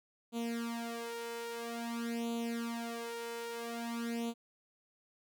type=tone with flanger; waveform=sawtooth; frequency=233.1 Hz; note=A#3; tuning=in tune; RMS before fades=-39 dBFS; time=0.32-4.34 s; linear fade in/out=50 ms; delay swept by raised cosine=0.28 to 2.28 ms; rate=0.5 Hz; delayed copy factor=+0.85; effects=none